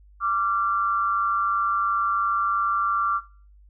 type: tone pair together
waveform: sine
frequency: 1170.1 / 1373 Hz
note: D6 / F6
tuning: -7 / -30 cents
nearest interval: minor third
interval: 277 cents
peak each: -22 / -25 dBFS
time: 0.2-3.21 s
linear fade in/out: 50 ms
effects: noise-tail reverb RT60 0.4 s tail -18 dB re dry + added 50 Hz sine -49 dBFS peak until 3.69 s